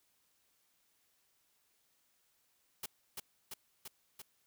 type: noise with echo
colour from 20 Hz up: white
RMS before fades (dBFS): -41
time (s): 2.83-2.86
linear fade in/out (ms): 5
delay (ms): 340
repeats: 4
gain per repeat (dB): -2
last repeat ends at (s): 4.22
effects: white hiss -75 dBFS RMS until 4.46 s